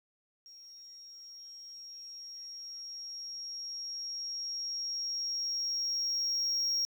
sine tone with level ramp, 5588 Hz, F8, in tune, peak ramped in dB -50 to -25 dBFS, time 0.46-6.85 s, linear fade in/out 0 ms, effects tanh soft clip ceiling -27 dBFS + 11-bit

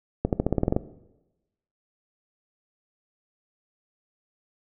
accelerating click train, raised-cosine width 2 ms, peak -8 dBFS, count 10, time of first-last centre 0.25-0.765 s, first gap 78 ms, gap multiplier 0.92, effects noise-tail reverb RT60 1.0 s tail -17 dB re dry

